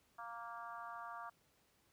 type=harmonic tone; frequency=233.1 Hz; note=A#3; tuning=in tune; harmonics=3 / 4 / 5 / 6 / 7; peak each=-52 / -52 / -49 / -54 / -59 dBFS; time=0.18-1.3 s; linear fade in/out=10 ms; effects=pink hiss -74 dBFS RMS until 1.92 s + high-pass 60 Hz 12 dB/octave